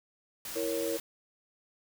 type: noise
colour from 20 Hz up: white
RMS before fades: -40 dBFS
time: 0.45-1 s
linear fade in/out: 2 ms
type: chord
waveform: sine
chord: A# diminished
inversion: second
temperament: equal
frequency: 329.6 / 466.2 / 554.4 Hz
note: E4 / A#4 / C#5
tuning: 0 / 0 / 0 cents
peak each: -35 / -33 / -35 dBFS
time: 0.55-0.98 s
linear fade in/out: 20 ms
effects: none